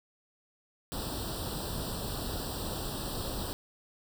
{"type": "noise with comb filter", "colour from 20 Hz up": "pink", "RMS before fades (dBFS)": -36, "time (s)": [0.92, 3.53], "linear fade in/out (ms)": 0, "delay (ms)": 0.23, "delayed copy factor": 1, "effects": []}